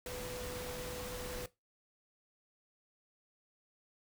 sine tone in noise, 496.9 Hz, B4, 11 cents sharp, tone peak -43 dBFS, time 0.06-1.46 s, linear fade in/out 2 ms, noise pink, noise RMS -44 dBFS, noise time 0.06-1.46 s, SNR -2 dB, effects noise-tail reverb RT60 0.2 s tail -18 dB re dry

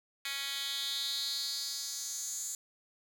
10% pulse tone with high-pass filter sweep, 277.2 Hz, C#4, in tune, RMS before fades -37 dBFS, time 0.25-2.55 s, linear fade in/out 2 ms, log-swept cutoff 2600 to 7300 Hz, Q 3.9, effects none

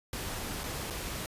pink noise with dropouts, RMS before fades -37 dBFS, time 0.13-1.26 s, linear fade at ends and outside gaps 1 ms, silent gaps 0.635-0.639 / 0.901-0.906 s, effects resampled to 32000 Hz

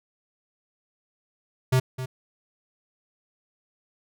square tone with echo, 129.3 Hz, C3, 20 cents flat, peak -18 dBFS, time 1.72-1.8 s, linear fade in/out 10 ms, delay 260 ms, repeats 1, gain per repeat -12 dB, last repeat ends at 2.06 s, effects none

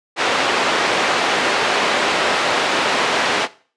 pink band-pass noise, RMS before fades -18 dBFS, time 0.16-3.48 s, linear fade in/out 50 ms, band 450 to 3600 Hz, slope 12 dB/octave, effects noise-tail reverb RT60 0.4 s tail -18 dB re dry + resampled to 22050 Hz

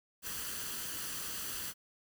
white noise with comb filter, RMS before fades -40 dBFS, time 0.22-1.74 s, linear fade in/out 50 ms, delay 0.66 ms, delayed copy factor +0.55, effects none

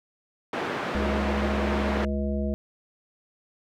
pink band-pass noise, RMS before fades -30 dBFS, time 0.53-2.05 s, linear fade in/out 2 ms, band 250 to 2000 Hz, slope 12 dB/octave
harmonic tone, 69.9 Hz, C#2, 15 cents sharp, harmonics 1 / 3 / 5 / 7 / 9, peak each -28 / -28 / -36 / -37 / -34 dBFS, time 0.95-2.54 s, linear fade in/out 0 ms
effects none

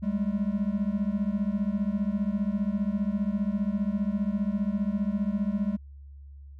triangle beating tone pair, 196 / 211 Hz, G3 / G#3, 0 / +28 cents, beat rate 15 Hz, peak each -26 dBFS, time 0.02-5.77 s, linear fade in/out 20 ms, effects added 70 Hz sine -43 dBFS peak until 6.59 s

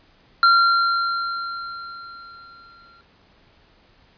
square tone with exponential decay, 1377 Hz, F6, 25 cents flat, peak -11 dBFS, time 0.43-3.01 s, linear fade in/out 1 ms, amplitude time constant 560 ms, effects pink hiss -56 dBFS RMS until 4.17 s + resampled to 11025 Hz

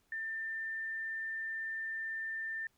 sine tone, 1791 Hz, A6, 30 cents sharp, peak -36 dBFS, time 0.12-2.67 s, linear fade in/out 2 ms, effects pink hiss -74 dBFS RMS until 2.77 s

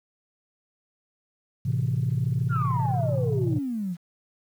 sine chord, A minor, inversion none, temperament equal, 110 / 130.81 / 164.81 Hz, A2 / C3 / E3, 0 / 0 / 0 cents, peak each -26 / -24 / -29 dBFS, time 1.65-3.59 s, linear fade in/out 10 ms
sine exponential sweep, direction down, 1462 to 164.81 Hz, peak -26 dBFS, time 2.49-3.97 s, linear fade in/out 50 ms
effects tanh soft clip ceiling -16 dBFS + 9-bit

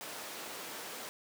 pink high-pass noise, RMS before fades -44 dBFS, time 0.01-1.09 s, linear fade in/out 0 ms, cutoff 370 Hz, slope 12 dB/octave, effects none

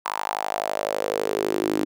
sawtooth tone with high-pass filter sweep, 51.91 Hz, G#1, in tune, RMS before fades -26 dBFS, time 0.05-1.85 s, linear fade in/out 5 ms, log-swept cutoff 990 to 300 Hz, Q 4.5, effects none

